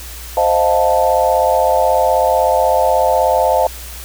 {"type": "chord", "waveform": "sine", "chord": "F dominant seventh", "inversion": "second", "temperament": "equal", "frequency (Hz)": [523.3, 622.3, 698.5, 880], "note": ["C5", "Eb5", "F5", "A5"], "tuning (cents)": [0, 0, 0, 0], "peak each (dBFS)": -16, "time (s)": [0.37, 3.67], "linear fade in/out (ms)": 2, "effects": ["added 60 Hz sine -31 dBFS peak until 4.04 s", "white hiss -33 dBFS RMS until 4.04 s"]}